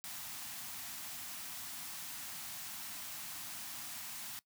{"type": "band-stop noise", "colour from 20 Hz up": "white", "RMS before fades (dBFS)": -45, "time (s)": [0.04, 4.39], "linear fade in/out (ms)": 0, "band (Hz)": [320, 640], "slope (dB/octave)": 48, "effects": ["noise-tail reverb RT60 0.1 s tail -20 dB re dry", "high-pass 80 Hz 12 dB/octave"]}